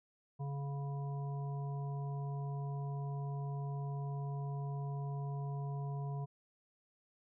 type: harmonic tone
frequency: 140.5 Hz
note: C#3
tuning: 24 cents sharp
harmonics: 1 / 3 / 5 / 7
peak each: -37 / -51 / -51 / -52 dBFS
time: 0.39-6.26 s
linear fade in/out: 20 ms
effects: none